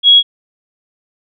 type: tone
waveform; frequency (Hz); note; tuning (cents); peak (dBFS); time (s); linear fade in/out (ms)
sine; 3322; G#7; 0; -3; 0.03-0.23; 50
effects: none